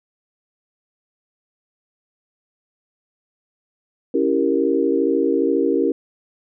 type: chord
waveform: sine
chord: C# diminished seventh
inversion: none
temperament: equal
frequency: 277.2 / 329.6 / 392 / 466.2 Hz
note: C#4 / E4 / G4 / Bb4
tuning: 0 / 0 / 0 / 0 cents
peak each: -21 dBFS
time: 4.14-5.92 s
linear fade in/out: 5 ms
effects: none